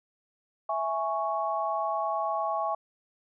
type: chord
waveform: sine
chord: C# minor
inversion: first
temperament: equal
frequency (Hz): 659.3 / 830.6 / 1108.7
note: E5 / G#5 / C#6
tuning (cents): 0 / 0 / 0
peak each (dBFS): -31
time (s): 0.69-2.75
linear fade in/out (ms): 5
effects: none

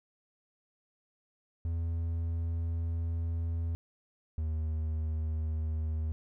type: tone pair in turn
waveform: triangle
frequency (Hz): 83.2 / 78.75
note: E2 / D#2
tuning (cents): +17 / +21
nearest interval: minor second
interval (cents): 96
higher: first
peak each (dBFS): -28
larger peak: neither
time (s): 1.65-3.75 / 4.38-6.12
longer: first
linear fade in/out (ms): 0
effects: none

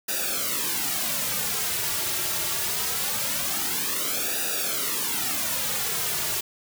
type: noise with flanger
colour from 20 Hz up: white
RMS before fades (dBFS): -27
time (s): 0.08-6.41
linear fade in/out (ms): 10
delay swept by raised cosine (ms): 0.93 to 4.03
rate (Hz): 0.23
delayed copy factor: -0.95
effects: none

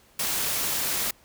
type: noise with amplitude modulation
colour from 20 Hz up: white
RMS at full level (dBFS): -25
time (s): 0.19-1.11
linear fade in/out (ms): 5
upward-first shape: sine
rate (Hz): 255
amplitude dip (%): 45
effects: pink hiss -58 dBFS RMS until 1.24 s

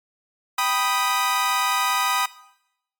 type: chord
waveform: sawtooth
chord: G augmented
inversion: none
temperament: equal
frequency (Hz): 784 / 987.8 / 1244.5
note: G5 / B5 / D#6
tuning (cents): 0 / 0 / 0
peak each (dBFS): -24 / -20 / -19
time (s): 0.58-2.26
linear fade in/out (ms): 5
effects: noise-tail reverb RT60 0.8 s tail -18 dB re dry + MP3 96 kbps

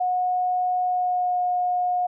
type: tone with pitch glide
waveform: sine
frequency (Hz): 728 to 720.5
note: F#5 to F#5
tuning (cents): -28 to -46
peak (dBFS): -20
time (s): 0-2.07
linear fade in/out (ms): 10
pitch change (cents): -18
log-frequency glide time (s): 0.83-1.41
effects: none

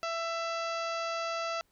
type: harmonic tone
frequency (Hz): 666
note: E5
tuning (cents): +18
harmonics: 1 / 2 / 3 / 4 / 5 / 6 / 7 / 8 / 9 / 10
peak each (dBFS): -35 / -35 / -45 / -42 / -49 / -49 / -45 / -52 / -51 / -57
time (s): 0.03-1.61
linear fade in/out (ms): 0
effects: pink hiss -72 dBFS RMS until 1.71 s

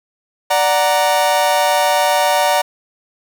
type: chord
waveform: 40% pulse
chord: D augmented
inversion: none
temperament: equal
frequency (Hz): 587.3 / 740 / 932.3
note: D5 / F#5 / A#5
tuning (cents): 0 / 0 / 0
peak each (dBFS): -16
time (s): 0.5-2.62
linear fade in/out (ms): 10
effects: none

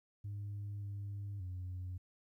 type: tone with pitch steps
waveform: sine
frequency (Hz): 102 / 100.8 / 91.3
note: G#2 / G2 / F#2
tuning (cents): -31 / +49 / -23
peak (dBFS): -38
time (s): 0.24-1.98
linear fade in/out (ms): 10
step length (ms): 580
effects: tanh soft clip ceiling -38 dBFS + 13-bit

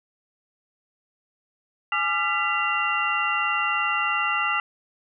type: tone cluster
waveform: sine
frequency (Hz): 836 / 1193 / 1370 / 1991 / 2770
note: G#5 / D6 / F6 / B6 / F7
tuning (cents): +11 / +27 / -34 / +14 / -15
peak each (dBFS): -31 / -29 / -26 / -29 / -26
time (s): 1.92-4.6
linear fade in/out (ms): 2
effects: none

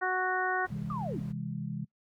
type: harmonic tone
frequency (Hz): 370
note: F#4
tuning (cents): 0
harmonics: 1 / 2 / 3 / 4 / 5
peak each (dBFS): -35 / -32 / -35 / -32 / -36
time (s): 0.01-0.67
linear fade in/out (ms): 20
type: noise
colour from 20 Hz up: brown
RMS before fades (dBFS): -46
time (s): 0.64-1.33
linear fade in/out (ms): 20
type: chord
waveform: sine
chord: C augmented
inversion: none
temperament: just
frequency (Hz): 130.81 / 163.52 / 204.4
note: C3 / E3 / G#3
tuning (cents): 0 / -14 / -27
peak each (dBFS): -38 / -37 / -38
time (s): 0.7-1.85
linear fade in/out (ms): 10
type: linear sweep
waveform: sine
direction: down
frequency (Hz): 1244.5 to 199.1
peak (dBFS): -35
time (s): 0.9-1.2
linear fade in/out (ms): 2
effects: noise-tail reverb RT60 0.1 s tail -21 dB re dry + high-pass 60 Hz 12 dB/octave

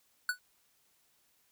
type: tone with exponential decay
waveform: square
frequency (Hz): 1480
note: F#6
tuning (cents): 0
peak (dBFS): -26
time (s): 0.29-0.39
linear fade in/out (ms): 2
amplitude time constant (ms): 20
effects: white hiss -71 dBFS RMS until 1.51 s

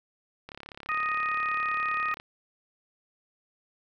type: click train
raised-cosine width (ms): 0.3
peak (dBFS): -25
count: 61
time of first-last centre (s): 0.49-2.199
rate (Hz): 35.1
type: harmonic tone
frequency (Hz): 622.3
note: D#5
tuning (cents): 0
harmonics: 2 / 3 / 4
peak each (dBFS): -28 / -32 / -34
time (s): 0.89-2.14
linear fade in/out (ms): 0
effects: none

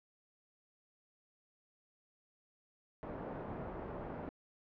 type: low-pass noise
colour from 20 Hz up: white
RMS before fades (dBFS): -44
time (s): 3.03-4.29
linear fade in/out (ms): 0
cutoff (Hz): 650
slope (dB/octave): 12
effects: low-pass 2000 Hz 12 dB/octave

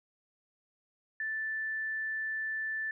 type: tone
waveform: sine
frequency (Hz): 1760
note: A6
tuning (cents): 0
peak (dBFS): -32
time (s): 1.2-2.91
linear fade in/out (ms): 2
effects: none

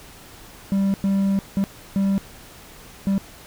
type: tone bursts at uneven times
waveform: triangle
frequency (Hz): 196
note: G3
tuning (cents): 0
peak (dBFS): -15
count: 5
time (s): 0.72-0.94 / 1.04-1.39 / 1.57-1.64 / 1.96-2.18 / 3.07-3.18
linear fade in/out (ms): 0
effects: pink hiss -44 dBFS RMS until 3.46 s

